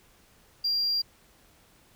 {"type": "tone", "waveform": "sine", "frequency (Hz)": 4765, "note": "D8", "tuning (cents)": 24, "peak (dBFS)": -22, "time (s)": [0.64, 1.02], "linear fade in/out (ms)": 10, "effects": ["tanh soft clip ceiling -22 dBFS", "pink hiss -60 dBFS RMS until 1.95 s"]}